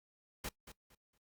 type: noise with echo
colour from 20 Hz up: pink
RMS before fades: -41 dBFS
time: 0.44-0.49 s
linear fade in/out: 5 ms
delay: 230 ms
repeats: 3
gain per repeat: -12 dB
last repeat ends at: 1.18 s
effects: noise-tail reverb RT60 0.1 s tail -20 dB re dry + Opus 48 kbps